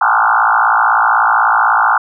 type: tone with frequency modulation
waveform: sine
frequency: 1130 Hz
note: C#6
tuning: 33 cents sharp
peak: -8 dBFS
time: 0.01-1.98 s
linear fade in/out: 5 ms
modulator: 56.1 Hz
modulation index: 6.2
effects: none